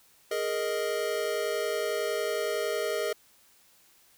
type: chord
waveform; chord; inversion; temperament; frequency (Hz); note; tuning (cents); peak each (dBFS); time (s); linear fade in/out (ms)
square; Ab suspended second; none; equal; 415.3 / 466.2 / 622.3; Ab4 / Bb4 / Eb5; 0 / 0 / 0; -33; 0.31-3.13; 5
effects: white hiss -61 dBFS RMS until 4.17 s